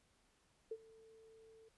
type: tone with ADSR envelope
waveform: sine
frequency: 445.2 Hz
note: A4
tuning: 20 cents sharp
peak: -39 dBFS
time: 0.71-1.69 s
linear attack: 6 ms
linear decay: 51 ms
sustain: -21 dB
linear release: 9 ms
effects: pink hiss -75 dBFS RMS until 1.77 s + resampled to 24000 Hz